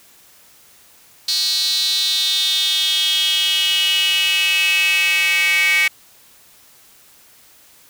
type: tone with high-pass filter sweep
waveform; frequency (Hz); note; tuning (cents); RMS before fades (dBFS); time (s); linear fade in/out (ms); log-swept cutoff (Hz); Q
square; 172.2; F3; -24; -17; 1.28-5.88; 5; 4300 to 2200; 7.3
effects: white hiss -49 dBFS RMS until 7.89 s